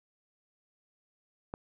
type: click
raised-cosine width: 1 ms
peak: -23 dBFS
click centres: 1.539 s
effects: none